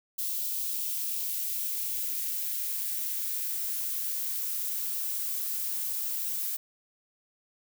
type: noise with high-pass filter sweep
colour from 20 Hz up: violet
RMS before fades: -32 dBFS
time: 0.18-6.57 s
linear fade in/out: 10 ms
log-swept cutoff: 3200 to 690 Hz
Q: 1.3
effects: none